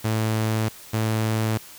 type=tone pair in turn; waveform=sawtooth; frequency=110 / 110 Hz; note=A2 / A2; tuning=0 / 0 cents; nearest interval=unison; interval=0 cents; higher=neither; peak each=-17 dBFS; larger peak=neither; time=0.04-0.69 / 0.93-1.58 s; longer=neither; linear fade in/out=10 ms; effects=white hiss -44 dBFS RMS until 1.78 s